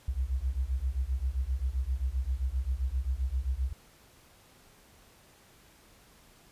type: beating tone pair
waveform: sine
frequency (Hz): 61 / 68.6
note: B1 / C#2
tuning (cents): -21 / -17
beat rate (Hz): 7.6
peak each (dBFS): -31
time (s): 0.08-3.73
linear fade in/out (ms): 5
effects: pink hiss -59 dBFS RMS until 6.51 s + resampled to 32000 Hz